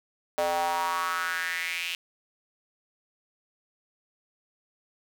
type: tone with high-pass filter sweep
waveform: square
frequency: 86.1 Hz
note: F2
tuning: 24 cents flat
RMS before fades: -29 dBFS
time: 0.38-1.95 s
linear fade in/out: 0 ms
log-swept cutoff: 610 to 2800 Hz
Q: 4.7
effects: none